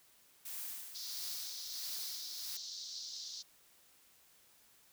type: noise with tremolo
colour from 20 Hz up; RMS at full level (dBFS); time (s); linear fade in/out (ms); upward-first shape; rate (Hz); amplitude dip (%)
blue; -43; 0.45-2.57; 5; sine; 1.5; 60
type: band-pass noise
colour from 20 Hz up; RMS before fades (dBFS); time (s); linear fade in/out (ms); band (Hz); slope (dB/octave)
pink; -46; 0.94-3.43; 20; 4000 to 6000; 48
effects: white hiss -66 dBFS RMS until 4.92 s